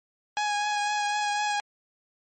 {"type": "tone with vibrato", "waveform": "sawtooth", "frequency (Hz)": 830.6, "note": "G#5", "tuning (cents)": 0, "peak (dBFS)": -21, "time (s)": [0.37, 1.6], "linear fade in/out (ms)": 0, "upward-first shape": "triangle", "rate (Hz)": 4, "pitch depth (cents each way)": 21, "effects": ["low-pass 11000 Hz 12 dB/octave", "MP3 32 kbps"]}